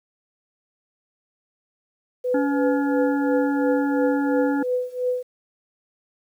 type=tone with tremolo; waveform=sine; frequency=499.5 Hz; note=B4; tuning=20 cents sharp; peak=-18 dBFS; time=2.24-5.23 s; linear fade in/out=10 ms; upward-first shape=triangle; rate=2.9 Hz; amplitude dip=95%
type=harmonic tone; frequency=282.5 Hz; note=C#4; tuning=33 cents sharp; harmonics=1 / 3 / 5 / 6; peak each=-20 / -30 / -34 / -36 dBFS; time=2.34-4.63 s; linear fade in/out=5 ms
effects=9-bit